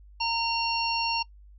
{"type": "harmonic tone with a mistuned harmonic", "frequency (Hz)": 920, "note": "A#5", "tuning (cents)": -23, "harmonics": [1, 3, 5, 6], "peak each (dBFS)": [-28, -30, -33, -33], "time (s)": [0.2, 1.23], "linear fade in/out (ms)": 10, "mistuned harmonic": 5, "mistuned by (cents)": -80, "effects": ["noise-tail reverb RT60 0.1 s tail -23 dB re dry", "added 50 Hz sine -48 dBFS peak until 1.58 s"]}